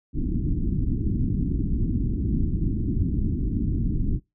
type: low-pass noise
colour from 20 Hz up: pink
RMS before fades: -24 dBFS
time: 0.13-4.2 s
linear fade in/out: 50 ms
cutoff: 320 Hz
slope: 48 dB/octave
effects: noise-tail reverb RT60 0.2 s tail -24 dB re dry